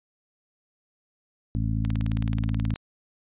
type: harmonic tone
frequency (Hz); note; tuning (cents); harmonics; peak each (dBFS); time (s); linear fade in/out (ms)
54.8; A1; -6; 1 / 2 / 3 / 4 / 5; -28 / -26 / -33 / -32 / -36; 1.55-2.74; 0
type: click train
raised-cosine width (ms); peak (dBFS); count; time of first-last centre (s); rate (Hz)
0.2; -19; 18; 1.85-2.759; 18.7
effects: resampled to 8000 Hz